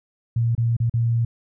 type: tone with dropouts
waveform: sine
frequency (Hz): 116.54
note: A#2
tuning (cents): 0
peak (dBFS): -17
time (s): 0.36-1.25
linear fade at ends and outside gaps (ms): 5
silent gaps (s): 0.551-0.578 / 0.767-0.801 / 0.897-0.938
effects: none